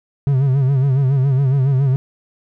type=tone with vibrato; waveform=triangle; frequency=134.8 Hz; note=C#3; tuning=48 cents flat; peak=-10 dBFS; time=0.27-1.96 s; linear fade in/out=0 ms; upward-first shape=sine; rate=7.2 Hz; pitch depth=92 cents each way; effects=none